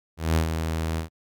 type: tone with ADSR envelope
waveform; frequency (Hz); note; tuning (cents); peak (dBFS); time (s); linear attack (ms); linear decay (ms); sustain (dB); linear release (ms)
sawtooth; 80.6; E2; -38; -14; 0.17-1.09; 190; 100; -7; 110
effects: Opus 48 kbps